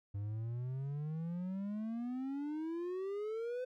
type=exponential sweep; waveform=triangle; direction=up; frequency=99 to 512 Hz; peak=-35 dBFS; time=0.14-3.65 s; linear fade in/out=10 ms; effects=none